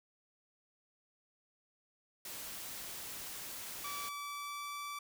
white noise, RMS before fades -45 dBFS, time 2.25-4.09 s, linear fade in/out 2 ms
sawtooth tone with pitch glide, 1153 to 1159.7 Hz, D6 to D6, -32 to -22 cents, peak -37 dBFS, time 3.84-4.99 s, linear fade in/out 5 ms, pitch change +10 cents, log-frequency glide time 4.16-4.81 s
effects none

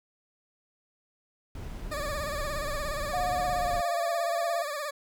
brown noise, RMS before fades -37 dBFS, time 1.55-3.81 s, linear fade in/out 2 ms
20% pulse tone with vibrato, 587.3 Hz, D5, in tune, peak -27 dBFS, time 1.91-4.91 s, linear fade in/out 10 ms, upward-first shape sine, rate 17 Hz, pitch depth 82 cents each way
sine tone with pitch glide, 719 to 678.6 Hz, F#5 to F5, -50 to -50 cents, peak -27 dBFS, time 3.13-4.63 s, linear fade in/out 10 ms, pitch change -100 cents, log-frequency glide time 3.5-4.03 s
effects none

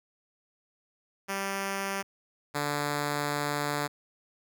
5% pulse tone pair in turn, 196 / 145.99 Hz, G3 / D3, 0 / -10 cents, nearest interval perfect fourth, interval 510 cents, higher first, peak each -19 / -17 dBFS, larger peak second, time 1.28-2.03 / 2.54-3.88 s, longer second, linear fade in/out 20 ms, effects none

